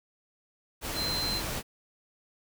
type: tone in noise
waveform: sine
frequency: 4100 Hz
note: C8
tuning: 36 cents flat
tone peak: -30 dBFS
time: 0.94-1.42 s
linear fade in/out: 50 ms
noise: pink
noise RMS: -34 dBFS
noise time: 0.81-1.63 s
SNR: +1 dB
effects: none